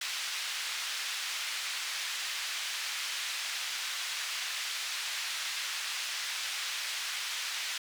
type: band-pass noise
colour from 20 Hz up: white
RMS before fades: -36 dBFS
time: 0.01-7.78 s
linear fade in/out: 5 ms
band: 1600 to 4500 Hz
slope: 12 dB/octave
effects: none

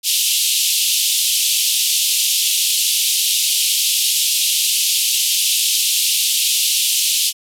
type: band-pass noise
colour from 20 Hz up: pink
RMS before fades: -17 dBFS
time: 0.03-7.33 s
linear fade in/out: 50 ms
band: 2800 to 14000 Hz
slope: 48 dB/octave
effects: none

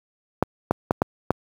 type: clicks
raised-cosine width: 1 ms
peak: -3 dBFS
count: 5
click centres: 0.426 / 0.71 / 0.909 / 1.019 / 1.306 s
effects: high-pass 80 Hz 12 dB/octave + 7-bit

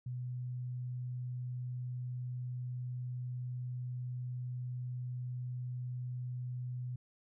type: tone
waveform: sine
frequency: 124.6 Hz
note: B2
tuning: 16 cents sharp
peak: -37 dBFS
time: 0.06-6.96 s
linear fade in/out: 5 ms
effects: none

